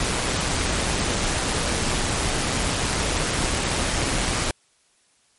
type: noise with amplitude modulation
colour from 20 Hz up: pink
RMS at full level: -22 dBFS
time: 0-4.51 s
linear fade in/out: 2 ms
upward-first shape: sine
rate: 126 Hz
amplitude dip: 30%
effects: white hiss -62 dBFS RMS until 5.38 s + MP3 48 kbps